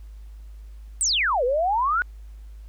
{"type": "exponential two-way sweep", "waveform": "sine", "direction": "down then up", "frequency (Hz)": [8870, 472.8, 1497], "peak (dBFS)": -19, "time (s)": [1.01, 2.02], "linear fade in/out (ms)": 0, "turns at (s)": 1.44, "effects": ["added 52 Hz sine -38 dBFS peak until 2.68 s", "pink hiss -63 dBFS RMS until 2.68 s"]}